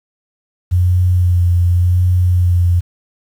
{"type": "tone with vibrato", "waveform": "sine", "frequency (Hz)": 89, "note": "F2", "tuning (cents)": 33, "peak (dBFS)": -9, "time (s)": [0.71, 2.81], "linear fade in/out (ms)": 20, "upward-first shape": "sine", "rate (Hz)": 0.87, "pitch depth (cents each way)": 25, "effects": ["7-bit"]}